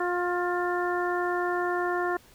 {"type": "harmonic tone with a mistuned harmonic", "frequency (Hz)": 355, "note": "F4", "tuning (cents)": 28, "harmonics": [1, 2, 3, 4, 5], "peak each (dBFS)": [-28, -31, -33, -34, -35], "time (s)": [0, 2.17], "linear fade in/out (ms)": 5, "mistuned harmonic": 4, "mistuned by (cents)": -21, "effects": ["pink hiss -56 dBFS RMS until 2.34 s"]}